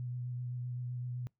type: tone with vibrato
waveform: sine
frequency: 123.47 Hz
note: B2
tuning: in tune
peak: -36 dBFS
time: 0-1.27 s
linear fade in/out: 0 ms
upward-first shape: sine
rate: 7.8 Hz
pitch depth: 18 cents each way
effects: noise-tail reverb RT60 0.2 s tail -25 dB re dry